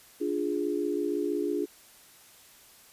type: chord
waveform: sine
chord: D diminished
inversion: none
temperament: equal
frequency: 293.7 / 349.2 / 415.3 Hz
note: D4 / F4 / Ab4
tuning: 0 / 0 / 0 cents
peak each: -31 dBFS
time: 0.2-1.66 s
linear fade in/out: 20 ms
effects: white hiss -55 dBFS RMS until 2.92 s + resampled to 32000 Hz